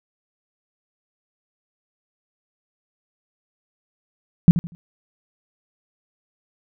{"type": "tone with echo", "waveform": "sine", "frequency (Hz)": 170.6, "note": "F3", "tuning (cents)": -40, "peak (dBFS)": -4, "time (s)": [4.48, 4.51], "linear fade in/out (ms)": 0, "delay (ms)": 80, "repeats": 3, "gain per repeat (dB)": -12, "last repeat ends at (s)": 4.75, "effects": []}